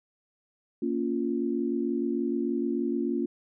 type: chord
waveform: sine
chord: Bb minor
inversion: none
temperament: just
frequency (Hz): 233.1 / 279.7 / 349.6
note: Bb3 / Db4 / F4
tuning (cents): 0 / +16 / +2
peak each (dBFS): -30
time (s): 0.82-3.26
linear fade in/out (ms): 5
effects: none

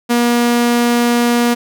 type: tone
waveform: sawtooth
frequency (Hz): 238.9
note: A#3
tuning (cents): +43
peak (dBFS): -7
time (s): 0.09-1.55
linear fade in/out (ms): 20
effects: none

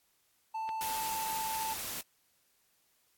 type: tone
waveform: triangle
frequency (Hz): 885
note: A5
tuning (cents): +10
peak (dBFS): -32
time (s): 0.54-1.74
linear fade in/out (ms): 10
type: click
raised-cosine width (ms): 0.3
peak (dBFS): -28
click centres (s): 0.691
type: noise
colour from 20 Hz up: white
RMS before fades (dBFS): -39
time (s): 0.81-2.01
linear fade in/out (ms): 0
effects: white hiss -72 dBFS RMS until 3.17 s + AAC 64 kbps

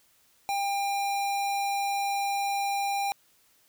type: tone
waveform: square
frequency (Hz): 799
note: G5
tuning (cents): +33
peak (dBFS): -27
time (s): 0.49-3.12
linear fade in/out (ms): 0
effects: white hiss -64 dBFS RMS until 3.68 s

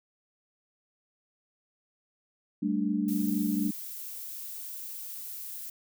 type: chord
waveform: sine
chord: G suspended second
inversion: none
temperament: equal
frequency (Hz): 196 / 220 / 293.7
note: G3 / A3 / D4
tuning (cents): 0 / 0 / 0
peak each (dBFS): -30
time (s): 2.62-3.71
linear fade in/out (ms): 10
type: noise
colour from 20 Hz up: violet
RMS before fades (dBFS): -40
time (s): 3.08-5.7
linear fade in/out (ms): 5
effects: none

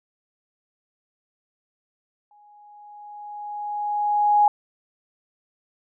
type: tone with exponential growth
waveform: sine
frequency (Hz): 830.6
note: G#5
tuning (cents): 0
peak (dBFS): -12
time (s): 2.31-4.48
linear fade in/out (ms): 2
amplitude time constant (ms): 470
effects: none

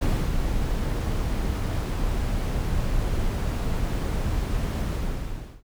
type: noise with ADSR envelope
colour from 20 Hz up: brown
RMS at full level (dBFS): -21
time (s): 0.01-5.63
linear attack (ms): 16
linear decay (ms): 270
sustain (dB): -4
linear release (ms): 740
effects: none

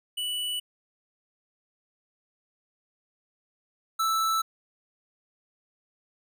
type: tone pair in turn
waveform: square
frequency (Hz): 2960 / 1318.5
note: F#7 / E6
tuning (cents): 0 / 0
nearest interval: octave + major second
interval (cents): 1400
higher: first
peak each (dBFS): -29 / -24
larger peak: second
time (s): 0.17-0.6 / 3.99-4.42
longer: neither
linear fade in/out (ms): 10
effects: none

